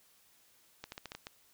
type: clicks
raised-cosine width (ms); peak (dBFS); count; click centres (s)
0.2; -25; 7; 0.84 / 0.921 / 0.979 / 1.057 / 1.119 / 1.15 / 1.269
effects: white hiss -66 dBFS RMS until 1.53 s